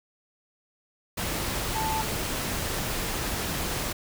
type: tone in noise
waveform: sine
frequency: 880 Hz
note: A5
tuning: in tune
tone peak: -27 dBFS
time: 1.75-2.02 s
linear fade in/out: 10 ms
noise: pink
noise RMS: -30 dBFS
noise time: 1.17-3.93 s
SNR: 0 dB
effects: none